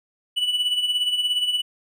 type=tone with tremolo; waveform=triangle; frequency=2960 Hz; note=F#7; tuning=in tune; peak=-16 dBFS; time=0.36-1.62 s; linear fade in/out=20 ms; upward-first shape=sine; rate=17 Hz; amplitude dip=60%; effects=none